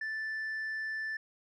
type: tone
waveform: sine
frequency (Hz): 1760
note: A6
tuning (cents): 0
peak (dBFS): -31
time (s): 0.01-1.17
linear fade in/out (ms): 5
effects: tanh soft clip ceiling -33 dBFS